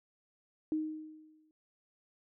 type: tone with exponential decay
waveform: sine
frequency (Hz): 311.1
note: D#4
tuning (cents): 0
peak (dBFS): -28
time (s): 0.72-1.51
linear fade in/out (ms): 1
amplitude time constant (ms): 170
effects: none